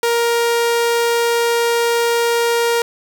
sawtooth tone, 469 Hz, A#4, 11 cents sharp, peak -10 dBFS, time 0.03-2.82 s, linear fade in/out 2 ms, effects none

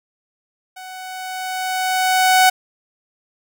sawtooth tone with level ramp, 746 Hz, F#5, 14 cents sharp, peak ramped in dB -30 to -5 dBFS, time 0.76-2.5 s, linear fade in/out 10 ms, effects none

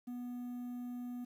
triangle tone with quantisation, 245 Hz, B3, 14 cents flat, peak -38 dBFS, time 0.07-1.25 s, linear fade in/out 10 ms, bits 11, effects none

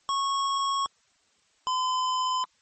square tone pair in turn, 1100 / 1019.3 Hz, C#6 / C6, -14 / -46 cents, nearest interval minor second, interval 132 cents, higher first, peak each -25 dBFS, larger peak neither, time 0.09-0.86 / 1.67-2.44 s, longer neither, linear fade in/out 0 ms, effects white hiss -66 dBFS RMS until 2.61 s + MP3 32 kbps

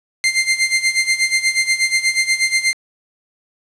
sawtooth tone with tremolo, 2093 Hz, C7, in tune, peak -8 dBFS, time 0.24-2.73 s, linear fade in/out 0 ms, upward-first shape sine, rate 8.3 Hz, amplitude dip 80%, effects resampled to 24000 Hz + 7-bit

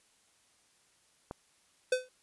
click, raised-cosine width 1 ms, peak -25 dBFS, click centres 1.311 s
square tone with exponential decay, 508 Hz, B4, 49 cents sharp, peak -23 dBFS, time 1.92-2.09 s, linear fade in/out 5 ms, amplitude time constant 36 ms
effects white hiss -68 dBFS RMS until 2.22 s + resampled to 24000 Hz

